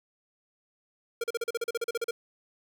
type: tone bursts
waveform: square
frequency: 466.2 Hz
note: A#4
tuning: in tune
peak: -28 dBFS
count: 14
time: 1.21-2.11 s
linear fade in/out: 5 ms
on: 29 ms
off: 38 ms
effects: none